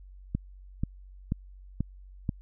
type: click train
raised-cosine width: 5 ms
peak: -15 dBFS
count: 5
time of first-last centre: 0.35-2.292 s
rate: 2.06 Hz
effects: added 47 Hz sine -46 dBFS peak until 2.41 s